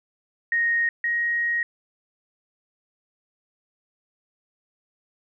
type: tone pair in turn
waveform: sine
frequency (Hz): 1864.7 / 1882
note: A#6 / A#6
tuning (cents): 0 / +16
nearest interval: unison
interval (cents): 16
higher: second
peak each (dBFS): -19 / -21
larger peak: first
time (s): 0.52-0.89 / 1.04-1.63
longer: second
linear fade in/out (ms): 2
effects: none